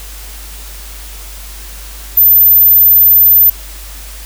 sine tone, 13940 Hz, A9, 17 cents flat, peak -3 dBFS, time 2.17-3.5 s, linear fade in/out 5 ms, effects added 50 Hz sine -28 dBFS peak until 4.25 s + white hiss -32 dBFS RMS until 4.25 s

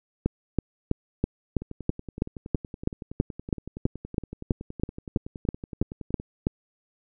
two click trains, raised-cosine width 3 ms, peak -23 / -9 dBFS, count 50 / 20, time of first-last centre 1.62-6.199 / 0.26-6.469 s, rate 10.7 / 3.06 Hz, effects none

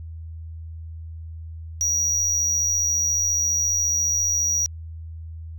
triangle tone with amplitude modulation, 5770 Hz, F#8, 44 cents flat, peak -17 dBFS, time 1.81-4.66 s, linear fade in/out 0 ms, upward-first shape sine, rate 74.5 Hz, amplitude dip 25%, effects added 81 Hz sine -33 dBFS peak until 5.58 s

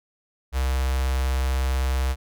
square tone with notch filter, 65.41 Hz, C2, in tune, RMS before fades -23 dBFS, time 0.52-2.16 s, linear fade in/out 50 ms, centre 250 Hz, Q 0.52, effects none

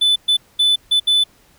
triangle tone bursts at uneven times, 3499 Hz, A7, 10 cents flat, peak -10 dBFS, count 5, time 0.01-0.16 / 0.28-0.37 / 0.59-0.76 / 0.91-1 / 1.07-1.24 s, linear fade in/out 10 ms, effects pink hiss -53 dBFS RMS until 1.58 s

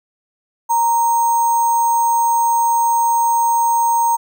sine tone with sample-and-hold, 932.3 Hz, A#5, in tune, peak -12 dBFS, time 0.69-4.17 s, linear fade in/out 20 ms, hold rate 7350 Hz, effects none

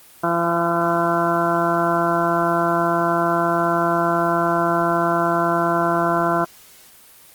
harmonic tone with a mistuned harmonic, 170.1 Hz, F3, 45 cents flat, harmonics 1 / 2 / 3 / 4 / 5 / 6 / 7 / 8 / 9, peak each -26 / -23 / -31 / -21 / -32 / -23 / -32 / -24 / -30 dBFS, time 0.23-6.45 s, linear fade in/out 10 ms, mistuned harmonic 9, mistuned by -19 cents, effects white hiss -47 dBFS RMS until 7.34 s + Opus 24 kbps

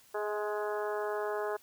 harmonic tone with a mistuned harmonic, 209.2 Hz, G#3, 13 cents sharp, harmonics 2 / 3 / 4 / 5 / 6 / 7 / 8, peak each -34 / -38 / -40 / -42 / -44 / -45 / -46 dBFS, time 0.14-1.57 s, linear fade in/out 10 ms, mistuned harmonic 3, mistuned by +20 cents, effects white hiss -61 dBFS RMS until 1.62 s

